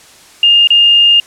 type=tone with dropouts; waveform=sine; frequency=2822 Hz; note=F7; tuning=17 cents sharp; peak=-4 dBFS; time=0.43-1.2 s; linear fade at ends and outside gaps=2 ms; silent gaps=0.673-0.704 s; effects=white hiss -40 dBFS RMS until 1.26 s + low-pass 9000 Hz 12 dB/octave